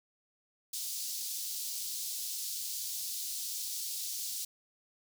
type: high-pass noise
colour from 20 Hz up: pink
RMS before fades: -38 dBFS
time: 0.73-4.45 s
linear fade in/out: 5 ms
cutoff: 4300 Hz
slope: 24 dB/octave
effects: none